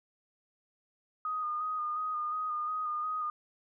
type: tone with vibrato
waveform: sine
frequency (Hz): 1235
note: D#6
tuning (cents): -13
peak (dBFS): -31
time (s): 1.25-3.3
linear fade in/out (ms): 2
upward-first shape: square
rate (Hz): 2.8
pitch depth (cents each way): 23
effects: none